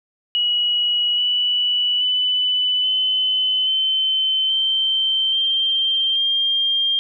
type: tone with pitch steps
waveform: sine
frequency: 2916 / 2955 / 2995 / 3035 / 3075 / 3116 / 3158 / 3200 Hz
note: F#7 / F#7 / F#7 / F#7 / G7 / G7 / G7 / G7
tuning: -26 / -3 / +20 / +43 / -34 / -11 / +12 / +35 cents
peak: -16 dBFS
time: 0.35-6.99 s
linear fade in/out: 0 ms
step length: 830 ms
effects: none